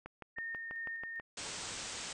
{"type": "click train", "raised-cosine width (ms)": 0.5, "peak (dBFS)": -30, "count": 8, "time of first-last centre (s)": [0.06, 1.198], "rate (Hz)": 6.15}
{"type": "tone with tremolo", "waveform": "sine", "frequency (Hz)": 1831, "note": "A#6", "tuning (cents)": -32, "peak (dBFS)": -38, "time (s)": [0.36, 1.21], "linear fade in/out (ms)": 20, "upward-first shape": "square", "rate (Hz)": 2.5, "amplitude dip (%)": 25}
{"type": "low-pass noise", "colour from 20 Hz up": "white", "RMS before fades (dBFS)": -43, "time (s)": [1.37, 2.13], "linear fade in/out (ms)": 5, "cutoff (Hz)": 8600, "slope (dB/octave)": 96}
{"effects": []}